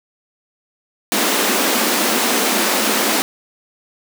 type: high-pass noise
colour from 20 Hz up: pink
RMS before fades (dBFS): -17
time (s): 1.12-3.22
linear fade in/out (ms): 0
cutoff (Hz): 200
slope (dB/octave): 96
effects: none